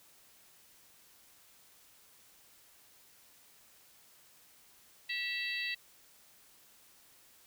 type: harmonic tone with a mistuned harmonic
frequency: 651 Hz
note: E5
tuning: 22 cents flat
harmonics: 3 / 4 / 5 / 6 / 7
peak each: -38 / -38 / -47 / -41 / -45 dBFS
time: 5.09-5.75 s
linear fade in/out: 10 ms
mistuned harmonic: 4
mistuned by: +37 cents
effects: white hiss -62 dBFS RMS until 7.46 s